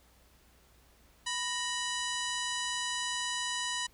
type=harmonic tone with a mistuned harmonic; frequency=987.8 Hz; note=B5; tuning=in tune; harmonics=1 / 2 / 3 / 4 / 5 / 6 / 7 / 8 / 9 / 10; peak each=-39 / -38 / -38 / -40 / -45 / -44 / -42 / -47 / -46 / -49 dBFS; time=1.26-3.87 s; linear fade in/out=10 ms; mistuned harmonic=2; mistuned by=-100 cents; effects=added 60 Hz sine -64 dBFS peak until 3.93 s + pink hiss -64 dBFS RMS until 3.93 s